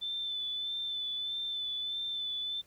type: tone with vibrato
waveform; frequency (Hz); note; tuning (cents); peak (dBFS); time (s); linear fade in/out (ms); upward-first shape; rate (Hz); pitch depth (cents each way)
sine; 3520; A7; 0; -33; 0.01-2.62; 20; sine; 1.6; 25
effects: pink hiss -65 dBFS RMS until 2.66 s